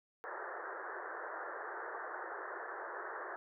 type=band-pass noise; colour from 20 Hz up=white; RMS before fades=-44 dBFS; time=0.24-3.36 s; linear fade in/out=0 ms; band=340 to 1800 Hz; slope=96 dB/octave; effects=none